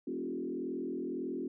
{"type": "tone with frequency modulation", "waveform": "sine", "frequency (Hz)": 311.1, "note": "D#4", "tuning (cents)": 0, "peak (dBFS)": -34, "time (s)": [0.07, 1.48], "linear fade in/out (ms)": 5, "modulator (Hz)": 41.8, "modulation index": 1.9, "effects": []}